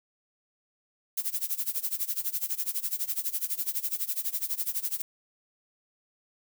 violet noise with tremolo, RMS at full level -28 dBFS, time 1.17-5.02 s, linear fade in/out 5 ms, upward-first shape sine, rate 12 Hz, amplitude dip 90%, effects none

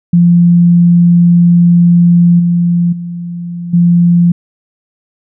sine tone with level steps, 173 Hz, F3, 16 cents flat, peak -3 / -7 / -18 / -4 dBFS, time 0.13-4.32 s, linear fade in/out 5 ms, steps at 2.39 / 2.92 / 3.73 s, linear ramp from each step 10 ms, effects none

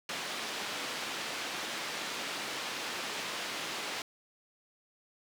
white band-pass noise, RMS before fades -38 dBFS, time 0.09-4.02 s, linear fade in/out 2 ms, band 210 to 3900 Hz, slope 12 dB/octave, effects none

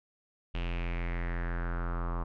square tone with low-pass filter sweep, 43.04 Hz, F1, 25 cents flat, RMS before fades -33 dBFS, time 0.54-2.24 s, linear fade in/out 10 ms, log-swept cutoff 2900 to 1100 Hz, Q 4.5, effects none

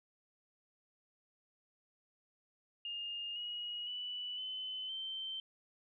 sine tone with pitch steps, 2828 / 2896 / 2965 / 3036 / 3109 Hz, F7 / F#7 / F#7 / F#7 / G7, +21 / -38 / +3 / +44 / -15 cents, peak -39 dBFS, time 2.85-5.4 s, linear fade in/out 2 ms, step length 510 ms, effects none

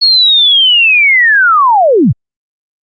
sine linear sweep, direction down, 4373 to 85.1 Hz, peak -4 dBFS, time 0.01-2.13 s, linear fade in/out 20 ms, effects Opus 48 kbps

